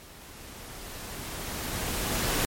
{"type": "noise with level ramp", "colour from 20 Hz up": "pink", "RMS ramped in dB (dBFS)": [-49, -26], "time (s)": [0, 2.45], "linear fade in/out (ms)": 0, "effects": ["MP3 64 kbps"]}